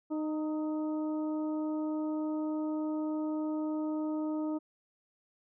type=harmonic tone with a mistuned harmonic; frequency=307.8 Hz; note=D#4; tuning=19 cents flat; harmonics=1 / 2 / 3 / 4; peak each=-31 / -41 / -46 / -50 dBFS; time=0.1-4.59 s; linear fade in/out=20 ms; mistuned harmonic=4; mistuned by=+31 cents; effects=none